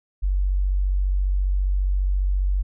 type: tone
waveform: sine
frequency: 47.37 Hz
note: F#1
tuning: 41 cents sharp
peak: -18 dBFS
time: 0.22-2.63 s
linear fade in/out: 20 ms
effects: none